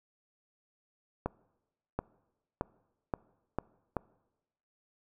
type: accelerating click train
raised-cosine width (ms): 1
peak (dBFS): -17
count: 6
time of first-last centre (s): 1.26-3.967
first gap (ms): 730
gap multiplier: 0.85
effects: noise-tail reverb RT60 1.0 s tail -23 dB re dry